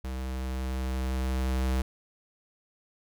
square tone with level ramp, 64.7 Hz, C2, 19 cents flat, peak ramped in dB -33 to -25 dBFS, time 0.04-1.82 s, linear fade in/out 5 ms, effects none

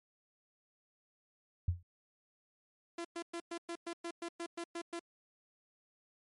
sine tone with exponential decay, 87.7 Hz, F2, 8 cents sharp, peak -25 dBFS, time 1.68-1.83 s, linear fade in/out 5 ms, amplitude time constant 32 ms
sawtooth tone bursts, 340 Hz, F4, 46 cents flat, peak -35 dBFS, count 12, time 2.98-4.994 s, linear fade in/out 5 ms, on 67 ms, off 110 ms
effects MP3 48 kbps

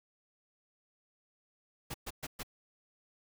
pink noise bursts, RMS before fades -40 dBFS, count 4, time 1.9-2.432 s, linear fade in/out 10 ms, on 43 ms, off 120 ms, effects none

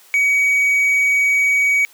triangle tone, 2261 Hz, C#7, 34 cents sharp, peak -11 dBFS, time 0.14-1.85 s, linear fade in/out 0 ms, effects white hiss -48 dBFS RMS until 1.93 s + high-pass 400 Hz 12 dB/octave

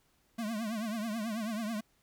square tone with vibrato, 220 Hz, A3, in tune, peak -34 dBFS, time 0.38-1.81 s, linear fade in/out 10 ms, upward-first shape triangle, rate 9.2 Hz, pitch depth 140 cents each way, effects pink hiss -71 dBFS RMS until 2.02 s

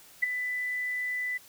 sine tone with ADSR envelope, 1992 Hz, B6, 14 cents sharp, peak -19 dBFS, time 0.22-1.38 s, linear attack 14 ms, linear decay 13 ms, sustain -10 dB, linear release 13 ms, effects white hiss -54 dBFS RMS until 1.48 s

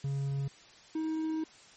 triangle tone pair in turn, 138.59 / 316.6 Hz, C#3 / D#4, 0 / +30 cents, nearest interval octave + major second, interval 1430 cents, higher second, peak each -28 dBFS, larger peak neither, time 0.04-0.48 / 0.95-1.44 s, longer second, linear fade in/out 5 ms, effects white hiss -56 dBFS RMS until 1.76 s + MP3 32 kbps

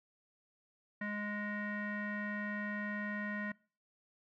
square tone with low-pass filter, 207.7 Hz, G#3, in tune, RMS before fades -39 dBFS, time 1.01-3.52 s, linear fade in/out 5 ms, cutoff 1800 Hz, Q 9.3, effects noise-tail reverb RT60 0.4 s tail -23 dB re dry

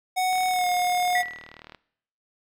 square tone with pitch glide, 741 to 719.9 Hz, F#5 to F#5, +2 to -48 cents, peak -22 dBFS, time 0.16-1.23 s, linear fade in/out 20 ms, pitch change -50 cents, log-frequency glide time 0.48-0.67 s
click train, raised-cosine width 0.3 ms, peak -26 dBFS, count 56, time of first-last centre 0.33-1.748 s, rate 38.8 Hz
sine tone with exponential decay, 1954 Hz, B6, 19 cents flat, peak -21 dBFS, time 1.15-1.61 s, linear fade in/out 2 ms, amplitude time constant 100 ms
effects noise-tail reverb RT60 0.7 s tail -21 dB re dry

